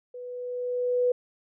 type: tone with level ramp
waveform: sine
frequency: 493.9 Hz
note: B4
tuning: in tune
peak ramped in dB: -37 to -19 dBFS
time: 0.14-1.12 s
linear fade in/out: 5 ms
effects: none